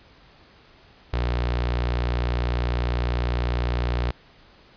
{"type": "tone with notch filter", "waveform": "sawtooth", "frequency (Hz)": 60, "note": "B1", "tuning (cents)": -49, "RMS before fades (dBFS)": -24, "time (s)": [1.13, 4.11], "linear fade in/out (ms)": 5, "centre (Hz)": 220, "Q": 1.5, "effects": ["pink hiss -53 dBFS RMS until 4.76 s", "resampled to 11025 Hz"]}